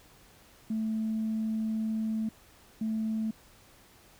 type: tone pair in turn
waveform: sine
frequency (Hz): 220 / 220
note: A3 / A3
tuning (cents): 0 / 0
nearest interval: unison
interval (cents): 0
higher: neither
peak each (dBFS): -27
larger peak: neither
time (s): 0.7-2.29 / 2.81-3.31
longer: first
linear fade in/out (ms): 5
effects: tanh soft clip ceiling -24 dBFS + pink hiss -58 dBFS RMS until 4.19 s